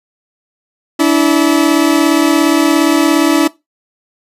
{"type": "tone pair together", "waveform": "40% pulse", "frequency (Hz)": [288.3, 325.5], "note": ["D4", "E4"], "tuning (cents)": [-32, -22], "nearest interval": "major second", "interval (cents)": 210, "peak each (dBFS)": -10, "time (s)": [0.99, 3.48], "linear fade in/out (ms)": 10, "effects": ["noise-tail reverb RT60 0.2 s tail -19 dB re dry", "resampled to 32000 Hz"]}